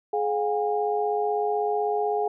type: tone cluster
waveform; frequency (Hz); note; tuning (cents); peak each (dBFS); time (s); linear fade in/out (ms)
sine; 421.6 / 715 / 811; G#4 / F5 / G#5; +26 / +41 / -41; -25 / -28 / -28; 0.13-2.28; 5
effects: none